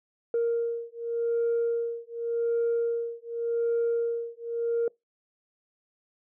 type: beating tone pair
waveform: sine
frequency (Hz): 466.2 / 467.07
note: A#4 / A#4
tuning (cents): 0 / +3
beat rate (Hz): 0.87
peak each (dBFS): -27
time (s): 0.34-4.88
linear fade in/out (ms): 2
effects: noise-tail reverb RT60 0.2 s tail -26 dB re dry + tanh soft clip ceiling -20 dBFS